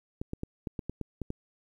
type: clicks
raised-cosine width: 3 ms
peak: -21 dBFS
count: 9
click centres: 0.215 / 0.334 / 0.434 / 0.672 / 0.792 / 0.896 / 1.013 / 1.217 / 1.304 s
effects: 10-bit